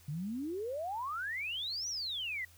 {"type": "exponential two-way sweep", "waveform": "sine", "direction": "up then down", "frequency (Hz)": [138.3, 6000, 1918], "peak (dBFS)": -35, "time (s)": [0.08, 2.45], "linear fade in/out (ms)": 5, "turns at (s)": 1.88, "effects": ["added 85 Hz sine -60 dBFS peak until 2.57 s", "white hiss -62 dBFS RMS until 2.57 s"]}